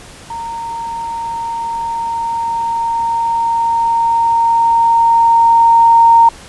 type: tone with level ramp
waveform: sine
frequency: 923 Hz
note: A#5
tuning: 17 cents flat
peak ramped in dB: -21 to -3 dBFS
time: 0.3-6.29 s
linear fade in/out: 5 ms
effects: pink hiss -36 dBFS RMS until 6.48 s + resampled to 24000 Hz